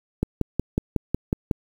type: click train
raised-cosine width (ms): 3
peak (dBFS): -8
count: 8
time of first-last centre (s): 0.23-1.512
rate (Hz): 5.46
effects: 7-bit